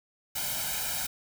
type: noise with comb filter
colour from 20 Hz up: white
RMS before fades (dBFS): -32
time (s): 0.35-1.07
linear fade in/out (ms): 10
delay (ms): 1.3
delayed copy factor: +0.85
effects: none